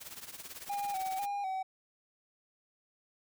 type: noise with tremolo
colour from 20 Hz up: white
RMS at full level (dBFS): -43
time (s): 0-1.27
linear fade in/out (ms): 20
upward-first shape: triangle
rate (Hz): 18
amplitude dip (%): 85
type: tone with vibrato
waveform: triangle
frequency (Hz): 784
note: G5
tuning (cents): 0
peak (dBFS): -31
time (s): 0.69-1.63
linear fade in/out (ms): 10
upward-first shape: square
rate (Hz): 2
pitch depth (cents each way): 55
effects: none